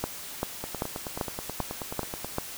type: two click trains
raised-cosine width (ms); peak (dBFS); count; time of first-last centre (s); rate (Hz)
1; -13 / -19; 7 / 16; 0.04-2.384 / 0.64-2.246; 2.56 / 9.34
effects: white hiss -40 dBFS RMS until 2.57 s